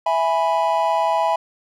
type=chord; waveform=triangle; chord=E major; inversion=none; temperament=equal; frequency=659.3 / 830.6 / 987.8 Hz; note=E5 / G#5 / B5; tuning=0 / 0 / 0 cents; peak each=-19 dBFS; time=0.06-1.36 s; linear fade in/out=5 ms; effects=none